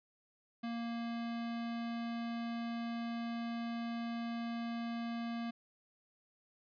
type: tone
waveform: square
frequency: 233.1 Hz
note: A#3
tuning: in tune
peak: -38 dBFS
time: 0.63-5.51 s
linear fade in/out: 10 ms
effects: resampled to 11025 Hz